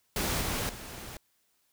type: noise with level steps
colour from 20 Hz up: pink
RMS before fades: -30 / -32 / -43 dBFS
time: 0.16-1.17 s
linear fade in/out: 2 ms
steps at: 0.41 / 0.69 s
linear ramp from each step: 2 ms
effects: white hiss -72 dBFS RMS until 1.72 s